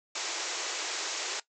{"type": "band-pass noise", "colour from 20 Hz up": "white", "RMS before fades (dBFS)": -35, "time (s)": [0.15, 1.4], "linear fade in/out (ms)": 5, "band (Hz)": [310, 7500], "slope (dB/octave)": 96, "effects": ["noise-tail reverb RT60 0.1 s tail -17 dB re dry"]}